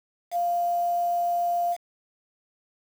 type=tone with quantisation; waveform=sine; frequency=697 Hz; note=F5; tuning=4 cents flat; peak=-22 dBFS; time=0.31-1.77 s; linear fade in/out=50 ms; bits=7; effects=none